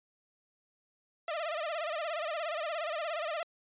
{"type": "tone with vibrato", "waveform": "sawtooth", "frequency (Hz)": 640, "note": "D#5", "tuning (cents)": 49, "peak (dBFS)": -29, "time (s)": [1.28, 3.43], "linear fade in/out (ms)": 2, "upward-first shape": "sine", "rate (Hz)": 17, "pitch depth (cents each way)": 130, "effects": ["resampled to 8000 Hz"]}